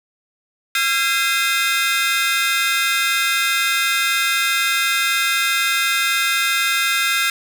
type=tone cluster; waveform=40% pulse; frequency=1363 / 1618 / 2076 / 2514 / 3658 Hz; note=F6 / G#6 / C7 / D#7 / A#7; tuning=-43 / -46 / -14 / +17 / -33 cents; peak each=-22 dBFS; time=0.75-7.3 s; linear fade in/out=2 ms; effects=none